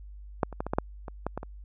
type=clicks; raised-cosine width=1 ms; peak=-9 / -27 / -16 / -19 / -13 / -9 / -24 / -15 / -18 / -24 dBFS; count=10; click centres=0.432 / 0.527 / 0.605 / 0.666 / 0.735 / 0.785 / 1.082 / 1.266 / 1.376 / 1.431 s; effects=added 50 Hz sine -42 dBFS peak until 1.64 s